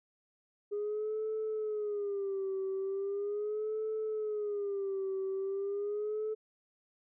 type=tone with vibrato; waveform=sine; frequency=409.2 Hz; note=G#4; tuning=26 cents flat; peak=-31 dBFS; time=0.71-6.35 s; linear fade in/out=20 ms; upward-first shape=sine; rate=0.39 Hz; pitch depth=110 cents each way; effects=tanh soft clip ceiling -29 dBFS